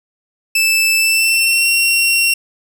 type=tone with pitch glide; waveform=sawtooth; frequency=2637 to 2736 Hz; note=E7 to F7; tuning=0 to -36 cents; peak=-8 dBFS; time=0.55-2.34 s; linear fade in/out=5 ms; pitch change=+64 cents; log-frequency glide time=0.97-1.69 s; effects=none